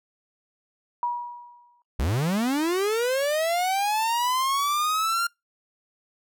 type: tone with exponential decay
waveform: sine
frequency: 963 Hz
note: B5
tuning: 44 cents flat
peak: -21 dBFS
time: 1.03-1.82 s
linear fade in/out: 1 ms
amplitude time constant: 170 ms
type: linear sweep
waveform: 45% pulse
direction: up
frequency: 53.9 to 1400 Hz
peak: -22 dBFS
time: 1.99-5.27 s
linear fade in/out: 5 ms
effects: noise-tail reverb RT60 0.2 s tail -26 dB re dry